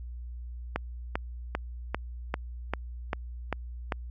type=click train; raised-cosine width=0.5 ms; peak=-13 dBFS; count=9; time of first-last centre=0.76-3.922 s; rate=2.53 Hz; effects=added 60 Hz sine -37 dBFS peak until 4.1 s